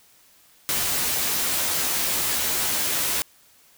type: noise with comb filter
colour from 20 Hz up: white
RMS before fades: -24 dBFS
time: 0.69-3.22 s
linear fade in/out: 0 ms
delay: 13 ms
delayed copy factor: +0.55
effects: white hiss -56 dBFS RMS until 3.77 s